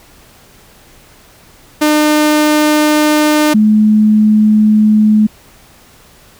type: tone pair in turn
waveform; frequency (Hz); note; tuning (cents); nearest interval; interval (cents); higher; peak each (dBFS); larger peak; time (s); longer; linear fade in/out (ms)
sawtooth / sine; 302.3 / 213.8; D#4 / A3; -50 / -49; tritone; 599; first; -4 / -5; first; 1.81-3.54 / 3.54-5.27; neither; 10
effects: pink hiss -43 dBFS RMS until 6.39 s